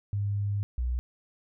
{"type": "tone pair in turn", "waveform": "sine", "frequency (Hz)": [101.5, 61.3], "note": ["G#2", "B1"], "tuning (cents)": [-39, -12], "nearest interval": "major sixth", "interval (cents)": 873, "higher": "first", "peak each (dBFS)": -26, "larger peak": "neither", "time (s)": [[0.13, 0.63], [0.78, 0.99]], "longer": "first", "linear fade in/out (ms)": 0, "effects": []}